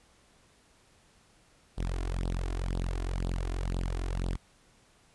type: tone with flanger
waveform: sawtooth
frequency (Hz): 44.31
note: F1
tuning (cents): +26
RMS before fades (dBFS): -32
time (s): 1.77-4.37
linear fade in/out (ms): 20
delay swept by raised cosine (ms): 0.22 to 2.92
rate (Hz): 2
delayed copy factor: +1
effects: pink hiss -63 dBFS RMS until 5.14 s + resampled to 24000 Hz